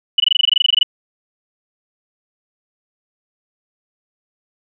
sine tone bursts, 2960 Hz, F#7, in tune, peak -8 dBFS, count 16, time 0.18-0.831 s, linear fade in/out 5 ms, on 21 ms, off 21 ms, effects none

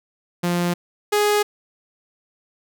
sawtooth tone pair in turn, 174.9 / 416 Hz, F3 / G#4, +3 / +3 cents, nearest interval octave + minor third, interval 1500 cents, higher second, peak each -15 / -12 dBFS, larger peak second, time 0.43-0.74 / 1.12-1.43 s, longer neither, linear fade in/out 10 ms, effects none

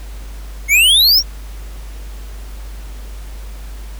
square exponential sweep, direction up, 2130 to 5770 Hz, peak -8 dBFS, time 0.68-1.23 s, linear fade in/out 50 ms, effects added 50 Hz sine -27 dBFS peak until 3.99 s + pink hiss -41 dBFS RMS until 3.99 s

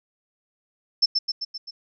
sine tone with echo, 5300 Hz, E8, 9 cents sharp, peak -14 dBFS, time 1.02-1.06 s, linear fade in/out 10 ms, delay 130 ms, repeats 5, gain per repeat -4 dB, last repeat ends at 1.71 s, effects none

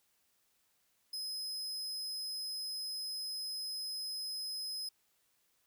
40% pulse tone, 5080 Hz, D#8, 35 cents sharp, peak -37 dBFS, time 1.13-4.89 s, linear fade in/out 5 ms, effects white hiss -75 dBFS RMS until 5.66 s

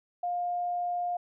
sine tone, 707 Hz, F5, 21 cents sharp, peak -28 dBFS, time 0.23-1.17 s, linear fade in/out 5 ms, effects none

